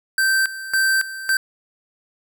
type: tone with tremolo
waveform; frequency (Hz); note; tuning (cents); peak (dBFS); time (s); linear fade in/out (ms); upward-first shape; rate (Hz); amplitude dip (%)
square; 1558; G6; -11; -16; 0.18-1.37; 2; square; 1.8; 80
effects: none